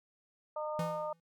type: harmonic tone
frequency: 304.6 Hz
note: D#4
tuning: 37 cents flat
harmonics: 2 / 3 / 4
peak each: -36 / -40 / -42 dBFS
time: 0.56-1.13 s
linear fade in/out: 5 ms
type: tone with exponential decay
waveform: square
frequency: 166.7 Hz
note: E3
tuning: 20 cents sharp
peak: -32 dBFS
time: 0.79-1.2 s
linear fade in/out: 2 ms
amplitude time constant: 89 ms
effects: MP3 96 kbps